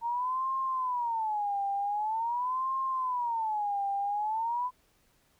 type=tone with vibrato; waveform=sine; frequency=919 Hz; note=A#5; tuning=25 cents flat; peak=-28 dBFS; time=0.01-4.71 s; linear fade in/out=50 ms; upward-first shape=sine; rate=0.45 Hz; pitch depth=250 cents each way; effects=pink hiss -68 dBFS RMS until 5.39 s